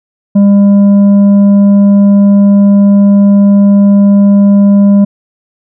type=tone with tanh clipping; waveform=sine; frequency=200.8 Hz; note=G3; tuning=42 cents sharp; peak=-3 dBFS; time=0.35-5.05 s; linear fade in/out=10 ms; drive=6 dB; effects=none